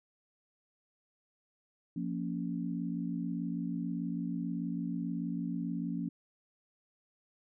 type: chord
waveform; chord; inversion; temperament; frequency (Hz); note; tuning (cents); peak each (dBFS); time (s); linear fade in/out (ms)
sine; Bb minor; second; just; 174.81 / 233.1 / 279.7; F3 / Bb3 / Db4; +2 / 0 / +16; -36 / -38 / -38; 1.96-6.09; 5
effects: none